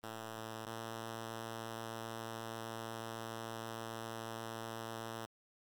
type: tone pair in turn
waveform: 5% pulse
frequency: 111.5 / 113.51 Hz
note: A2 / A#2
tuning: +23 / -46 cents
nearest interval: unison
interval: 31 cents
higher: second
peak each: -32 / -31 dBFS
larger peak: second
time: 0.03-0.66 / 0.66-5.26 s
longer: second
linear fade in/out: 10 ms
effects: Opus 24 kbps